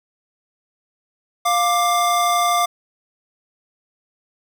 square tone pair together, 702 / 1180.6 Hz, F5 / D6, +9 / +9 cents, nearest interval major sixth, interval 900 cents, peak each -19 dBFS, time 1.45-2.66 s, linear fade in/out 10 ms, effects none

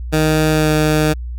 15% pulse tone with pitch glide, 155.56 to 153.68 Hz, D#3 to D#3, 0 to -21 cents, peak -6 dBFS, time 0.12-1.14 s, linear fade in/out 20 ms, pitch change -21 cents, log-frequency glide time 0.52-0.71 s, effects added 60 Hz sine -23 dBFS peak until 1.38 s

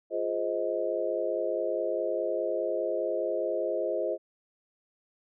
sine chord, F minor seventh, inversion none, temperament just, 349.2 / 419.1 / 523.8 / 628.6 Hz, F4 / Ab4 / C5 / Eb5, 0 / +16 / +2 / +18 cents, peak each -34 / -34 / -32 / -31 dBFS, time 0.1-4.18 s, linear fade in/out 50 ms, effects none

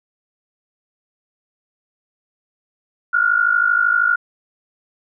sine tone pair together, 1396.9 / 1449.7 Hz, F6 / F#6, 0 / -36 cents, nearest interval minor second, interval 64 cents, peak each -16 dBFS, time 3.13-4.16 s, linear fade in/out 10 ms, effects none

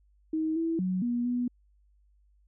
sine tone with pitch steps, 316 / 328.7 / 184.7 / 240.4 / 245 Hz, D#4 / E4 / F#3 / B3 / B3, +27 / -5 / -3 / -46 / -14 cents, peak -26 dBFS, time 0.33-1.48 s, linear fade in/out 5 ms, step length 230 ms, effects added 50 Hz sine -61 dBFS peak until 2.47 s

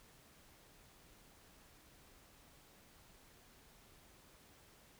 silence, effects pink hiss -64 dBFS RMS until 4.99 s

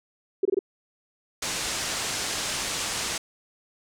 sine tone bursts, 387 Hz, G4, 22 cents flat, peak -18 dBFS, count 4, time 0.43-0.591 s, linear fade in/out 5 ms, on 23 ms, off 23 ms
white low-pass noise, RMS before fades -30 dBFS, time 1.42-3.18 s, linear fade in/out 5 ms, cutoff 8300 Hz, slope 24 dB/octave
effects none

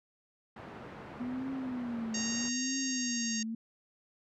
pink band-pass noise, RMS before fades -47 dBFS, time 0.56-2.49 s, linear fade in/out 5 ms, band 120 to 1600 Hz, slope 12 dB/octave
sine tone with vibrato, 243.3 Hz, B3, 26 cents flat, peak -34 dBFS, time 1.2-3.55 s, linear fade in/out 5 ms, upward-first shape triangle, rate 0.79 Hz, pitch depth 180 cents each way
harmonic tone, 929 Hz, A#5, 6 cents flat, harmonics 2 / 3 / 4 / 5 / 6 / 7 / 8, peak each -43 / -44 / -48 / -41 / -42 / -36 / -47 dBFS, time 2.14-3.43 s, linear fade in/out 5 ms
effects none

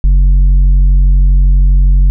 triangle tone with tanh clipping, 46.25 Hz, F#1, in tune, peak -5 dBFS, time 0.04-2.1 s, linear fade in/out 0 ms, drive 10 dB, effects none

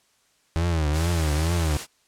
35% pulse tone with vibrato, 80.3 Hz, E2, 45 cents flat, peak -19 dBFS, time 0.56-1.77 s, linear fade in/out 0 ms, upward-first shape triangle, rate 2.3 Hz, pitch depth 160 cents each way
white noise, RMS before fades -33 dBFS, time 0.92-1.87 s, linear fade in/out 50 ms
effects white hiss -64 dBFS RMS until 2.07 s + low-pass 9000 Hz 12 dB/octave

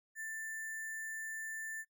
sine tone with sample-and-hold, 1775 Hz, A6, 15 cents sharp, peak -40 dBFS, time 0.15-1.85 s, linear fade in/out 50 ms, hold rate 8820 Hz, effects noise-tail reverb RT60 0.1 s tail -22 dB re dry

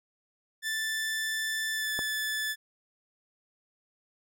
sawtooth tone with pitch glide, 1762 to 1739.8 Hz, A6 to A6, +2 to -20 cents, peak -26 dBFS, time 0.62-2.56 s, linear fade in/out 50 ms, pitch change -22 cents, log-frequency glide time 1.73-1.92 s
click, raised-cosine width 1 ms, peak -21 dBFS, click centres 1.991 s
effects none

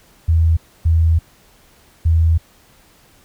sine tone bursts at uneven times, 81.7 Hz, E2, 15 cents flat, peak -10 dBFS, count 3, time 0.28-0.57 / 0.85-1.19 / 2.05-2.38 s, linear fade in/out 10 ms, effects pink hiss -51 dBFS RMS until 3.24 s

